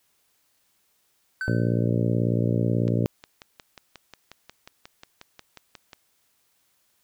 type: tone with exponential decay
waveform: triangle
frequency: 1527 Hz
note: G6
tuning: 46 cents flat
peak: -23 dBFS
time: 1.41-1.87 s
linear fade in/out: 1 ms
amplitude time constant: 100 ms
type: harmonic tone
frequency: 58.27 Hz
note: A#1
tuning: in tune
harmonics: 2 / 3 / 4 / 5 / 6 / 7 / 8 / 9 / 10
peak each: -23 / -27 / -29 / -31 / -33 / -34 / -35 / -36 / -37 dBFS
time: 1.48-3.06 s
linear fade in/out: 0 ms
type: click train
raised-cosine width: 0.2 ms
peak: -24 dBFS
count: 18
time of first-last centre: 2.88-5.932 s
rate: 5.57 Hz
effects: white hiss -68 dBFS RMS until 7.03 s